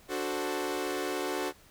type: chord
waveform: sawtooth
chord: D dominant seventh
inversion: none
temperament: equal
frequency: 293.7 / 370 / 440 / 523.3 Hz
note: D4 / F#4 / A4 / C5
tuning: 0 / 0 / 0 / 0 cents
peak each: -33 / -30 / -34 / -35 dBFS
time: 0.08-1.53 s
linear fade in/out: 50 ms
effects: pink hiss -58 dBFS RMS until 1.7 s